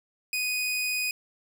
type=tone; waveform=sawtooth; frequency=2489 Hz; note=D#7; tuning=in tune; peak=-23 dBFS; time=0.33-1.11 s; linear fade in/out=2 ms; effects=none